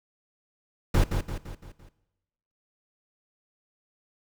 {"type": "noise with echo", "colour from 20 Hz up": "brown", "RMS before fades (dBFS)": -20, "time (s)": [0.94, 1.04], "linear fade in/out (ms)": 5, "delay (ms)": 170, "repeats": 5, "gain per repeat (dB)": -6, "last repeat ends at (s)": 1.89, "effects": ["noise-tail reverb RT60 1.0 s tail -17 dB re dry"]}